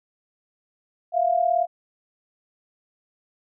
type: tone pair together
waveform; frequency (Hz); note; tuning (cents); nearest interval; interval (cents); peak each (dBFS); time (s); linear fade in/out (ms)
sine; 668 / 706; E5 / F5; +23 / +19; minor second; 96; -22 / -20; 1.12-1.67; 50
effects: none